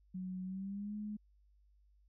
sine tone with pitch glide, 185 to 210.1 Hz, F#3 to G#3, 0 to +20 cents, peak -39 dBFS, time 0.14-1.17 s, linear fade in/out 10 ms, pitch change +220 cents, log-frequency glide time 0.44-0.95 s, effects added 50 Hz sine -65 dBFS peak until 2.08 s

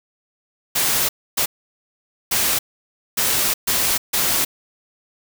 white noise bursts at uneven times, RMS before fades -19 dBFS, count 6, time 0.75-1.09 / 1.37-1.46 / 2.31-2.59 / 3.17-3.54 / 3.67-3.98 / 4.13-4.45 s, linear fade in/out 10 ms, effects none

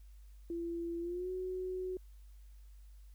sine tone with pitch glide, 339 to 369.7 Hz, E4 to F#4, +49 to -1 cents, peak -36 dBFS, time 0.5-1.97 s, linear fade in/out 2 ms, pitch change +150 cents, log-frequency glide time 1-1.3 s, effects added 50 Hz sine -52 dBFS peak until 3.14 s + white hiss -73 dBFS RMS until 3.14 s

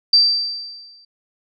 sine tone with exponential decay, 4674 Hz, D8, 9 cents flat, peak -7 dBFS, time 0.13-1.05 s, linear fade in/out 5 ms, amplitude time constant 200 ms, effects none

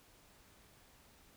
silence, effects pink hiss -64 dBFS RMS until 1.36 s

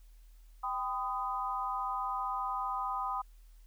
sine chord, G augmented, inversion none, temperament equal with one note detuned, 784 / 1009.1 / 1244.5 Hz, G5 / B5 / D#6, 0 / +37 / 0 cents, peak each -38 / -36 / -36 dBFS, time 0.63-3.22 s, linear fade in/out 10 ms, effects added 40 Hz sine -53 dBFS peak until 3.66 s + white hiss -71 dBFS RMS until 3.66 s

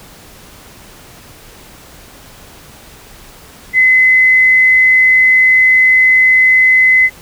sine tone, 2035 Hz, C7, 49 cents flat, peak -5 dBFS, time 3.73-7.1 s, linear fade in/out 50 ms, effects pink hiss -38 dBFS RMS until 7.21 s

